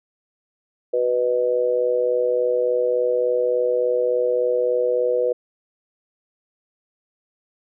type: harmonic tone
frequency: 123.47 Hz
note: B2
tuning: in tune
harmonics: 3 / 4 / 5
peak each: -27 / -18 / -26 dBFS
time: 0.93-5.33 s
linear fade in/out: 10 ms
effects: none